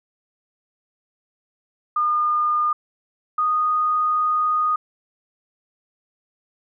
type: tone pair in turn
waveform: sine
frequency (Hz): 1215 / 1237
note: D#6 / D#6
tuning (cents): -42 / -10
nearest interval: unison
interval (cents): 32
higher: second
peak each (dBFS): -17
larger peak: neither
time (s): 1.96-2.73 / 3.38-4.76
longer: second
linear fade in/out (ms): 5
effects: none